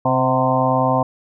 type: harmonic tone with a mistuned harmonic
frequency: 130 Hz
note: C3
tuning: 11 cents flat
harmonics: 1 / 2 / 4 / 5 / 6 / 7 / 8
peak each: -22 / -22 / -22 / -22 / -22 / -22 / -22 dBFS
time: 0.05-1.03 s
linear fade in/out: 5 ms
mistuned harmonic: 6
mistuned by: -48 cents
effects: none